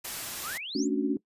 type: noise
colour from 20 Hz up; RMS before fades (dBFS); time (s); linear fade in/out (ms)
white; -36; 0.04-0.58; 10
type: exponential sweep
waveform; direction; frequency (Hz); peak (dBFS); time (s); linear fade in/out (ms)
sine; up; 1039 to 7790; -35; 0.42-0.88; 50
type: chord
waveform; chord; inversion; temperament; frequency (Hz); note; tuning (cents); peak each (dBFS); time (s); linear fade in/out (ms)
sine; D major seventh; second; equal; 220 / 277.2 / 293.7 / 370; A3 / C#4 / D4 / F#4; 0 / 0 / 0 / 0; -32 / -28 / -30 / -32; 0.75-1.17; 5
effects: noise-tail reverb RT60 0.1 s tail -20 dB re dry + resampled to 32000 Hz

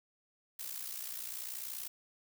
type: noise with amplitude modulation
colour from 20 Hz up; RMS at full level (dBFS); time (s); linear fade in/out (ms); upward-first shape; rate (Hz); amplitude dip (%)
blue; -39; 0.59-1.88; 5; sine; 60.4; 70
effects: none

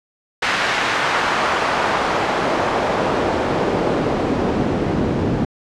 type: noise with band-pass filter sweep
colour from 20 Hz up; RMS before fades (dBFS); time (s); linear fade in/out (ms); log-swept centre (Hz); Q
pink; -19; 0.42-5.45; 5; 1700 to 220; 0.91
effects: low-pass 7000 Hz 12 dB/octave

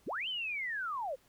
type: linear two-way sweep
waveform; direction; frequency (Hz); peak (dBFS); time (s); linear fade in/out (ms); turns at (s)
sine; up then down; 68.7 to 3136 to 483.2; -34; 0.06-1.16; 20; 0.28
effects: pink hiss -67 dBFS RMS until 1.28 s

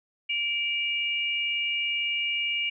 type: tone pair together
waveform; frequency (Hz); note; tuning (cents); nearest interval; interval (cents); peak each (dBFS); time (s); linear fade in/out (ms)
sine; 2331 / 2849; D7 / F7; -14 / +34; minor third; 348; -28; 0.29-2.7; 10
effects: none

